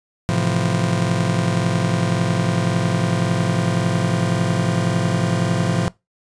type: chord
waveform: 40% pulse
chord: F major seventh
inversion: first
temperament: just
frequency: 109.13 / 130.96 / 163.7 / 174.61 Hz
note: A2 / C3 / E3 / F3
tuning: -14 / +2 / -12 / 0 cents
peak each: -22 / -23 / -24 / -20 dBFS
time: 0.29-5.88 s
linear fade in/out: 0 ms
effects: noise-tail reverb RT60 0.2 s tail -21 dB re dry + resampled to 22050 Hz